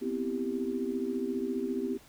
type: chord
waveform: sine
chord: C major seventh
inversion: third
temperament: equal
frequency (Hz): 246.9 / 261.6 / 329.6 / 392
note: B3 / C4 / E4 / G4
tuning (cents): 0 / 0 / 0 / 0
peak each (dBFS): -35 / -35 / -38 / -34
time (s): 0.01-1.98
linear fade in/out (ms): 20
effects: pink hiss -57 dBFS RMS until 2.08 s